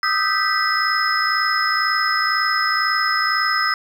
sine tone cluster, 1226 / 1288 / 1554 / 1967 / 5130 Hz, D#6 / E6 / G6 / B6 / E8, -26 / -41 / -16 / -7 / -48 cents, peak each -23 dBFS, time 0.03-3.74 s, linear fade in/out 2 ms, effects 7-bit

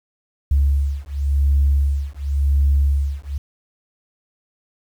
sine beating tone pair, 69.7 / 70.62 Hz, C#2 / C#2, +10 / +33 cents, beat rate 0.92 Hz, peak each -17 dBFS, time 0.51-3.38 s, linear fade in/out 5 ms, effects tanh soft clip ceiling -8 dBFS + 8-bit

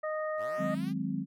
harmonic tone, 619 Hz, D#5, 9 cents flat, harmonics 1 / 2 / 3, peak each -32 / -38 / -42 dBFS, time 0.03-0.75 s, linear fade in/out 10 ms
5% pulse linear sweep, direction up, 70 to 420 Hz, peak -36 dBFS, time 0.37-0.94 s, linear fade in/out 50 ms
sine chord, Ab dominant seventh, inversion second, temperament equal, 155.56 / 185 / 207.7 / 261.6 Hz, Eb3 / Gb3 / Ab3 / C4, 0 / 0 / 0 / 0 cents, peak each -38 / -35 / -36 / -35 dBFS, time 0.57-1.26 s, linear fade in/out 50 ms
effects none

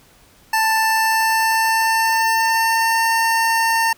25% pulse tone with pitch glide, 884 to 907.8 Hz, A5 to A#5, +8 to -46 cents, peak -11 dBFS, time 0.53-3.93 s, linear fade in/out 5 ms, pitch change +46 cents, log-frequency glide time 0.74-3.07 s, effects pink hiss -51 dBFS RMS until 3.97 s

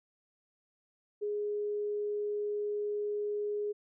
sine tone, 415.3 Hz, G#4, in tune, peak -31 dBFS, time 1.21-3.73 s, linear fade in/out 20 ms, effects none

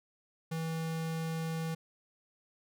square tone, 162.4 Hz, E3, 26 cents flat, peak -34 dBFS, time 0.51-1.75 s, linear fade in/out 10 ms, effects none

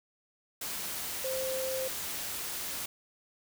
sine tone in noise, 523.3 Hz, C5, in tune, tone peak -32 dBFS, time 1.24-1.88 s, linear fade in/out 5 ms, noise white, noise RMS -37 dBFS, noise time 0.61-2.86 s, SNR +2 dB, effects none

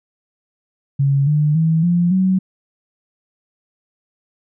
sine tone with pitch steps, 138.9 / 149.73 / 161.41 / 174 / 187.56 Hz, C#3 / D3 / E3 / F3 / F#3, +4 / +34 / -36 / -6 / +24 cents, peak -12 dBFS, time 0.99-2.39 s, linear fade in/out 10 ms, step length 280 ms, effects none

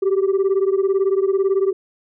sine beating tone pair, 382.3 / 400.3 Hz, G4 / G4, -43 / +36 cents, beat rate 18 Hz, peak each -15 / -17 dBFS, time 0.02-1.73 s, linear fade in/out 10 ms, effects tanh soft clip ceiling -12 dBFS

